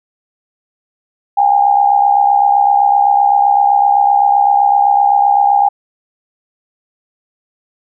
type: tone with amplitude modulation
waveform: sine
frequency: 810 Hz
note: G#5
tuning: 43 cents flat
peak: -4 dBFS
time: 1.37-5.69 s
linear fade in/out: 10 ms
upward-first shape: sine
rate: 67.8 Hz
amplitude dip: 70%
effects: none